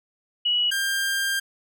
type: tone pair in turn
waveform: sine / sawtooth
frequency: 2926 / 1595.4 Hz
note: F#7 / G6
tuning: -20 / +30 cents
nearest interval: major seventh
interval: 1050 cents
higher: first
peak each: -19 dBFS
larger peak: neither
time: 0.45-0.71 / 0.71-1.4 s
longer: second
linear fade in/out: 10 ms
effects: none